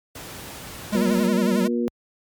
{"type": "noise", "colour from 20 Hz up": "pink", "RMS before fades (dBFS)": -37, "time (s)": [0.15, 1.27], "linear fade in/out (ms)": 5}
{"type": "tone with vibrato", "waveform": "square", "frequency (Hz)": 197.2, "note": "G3", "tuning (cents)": 11, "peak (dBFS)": -21, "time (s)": [0.92, 1.68], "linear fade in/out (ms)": 10, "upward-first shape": "sine", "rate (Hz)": 11, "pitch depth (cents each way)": 120}
{"type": "harmonic tone", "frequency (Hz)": 119.3, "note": "A#2", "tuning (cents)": 41, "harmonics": [2, 3, 4], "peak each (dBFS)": [-22, -26, -28], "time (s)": [0.95, 1.88], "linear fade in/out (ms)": 0}
{"effects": ["high-pass 60 Hz 12 dB/octave", "MP3 96 kbps"]}